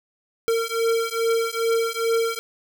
square beating tone pair, 456 / 458.4 Hz, A#4 / A#4, -38 / -29 cents, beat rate 2.4 Hz, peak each -24 dBFS, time 0.48-2.39 s, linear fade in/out 0 ms, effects none

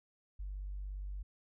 sine tone, 48.61 Hz, G1, 14 cents flat, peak -38 dBFS, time 0.39-1.23 s, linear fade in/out 10 ms, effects tanh soft clip ceiling -34 dBFS

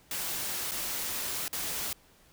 white noise with dropouts, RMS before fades -34 dBFS, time 0.11-1.93 s, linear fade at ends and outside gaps 2 ms, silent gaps 0.712-0.717 / 1.481-1.529 s, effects pink hiss -61 dBFS RMS until 2.32 s

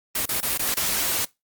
white noise with dropouts, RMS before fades -24 dBFS, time 0.15-1.25 s, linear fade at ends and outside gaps 5 ms, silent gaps 0.256-0.289 / 0.405-0.427 / 0.575-0.592 / 0.743-0.768 s, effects noise-tail reverb RT60 0.2 s tail -22 dB re dry + Opus 24 kbps

